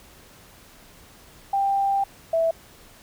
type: tone pair in turn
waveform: sine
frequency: 790 / 657.2 Hz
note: G5 / E5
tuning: +13 / -5 cents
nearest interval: minor third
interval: 318 cents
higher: first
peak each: -19 / -18 dBFS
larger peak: second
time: 1.53-2.04 / 2.33-2.51 s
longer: first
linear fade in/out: 5 ms
effects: pink hiss -50 dBFS RMS until 3.02 s